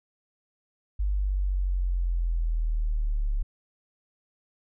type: linear sweep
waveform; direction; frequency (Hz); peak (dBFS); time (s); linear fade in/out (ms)
sine; down; 50.3 to 35.07; -23; 0.99-3.43; 10
effects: none